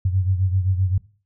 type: beating tone pair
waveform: sine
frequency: 92.5 / 100.2 Hz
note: F#2 / G2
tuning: 0 / +38 cents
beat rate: 7.7 Hz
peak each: -18 / -24 dBFS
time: 0.05-0.98 s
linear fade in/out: 5 ms
effects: noise-tail reverb RT60 0.4 s tail -20 dB re dry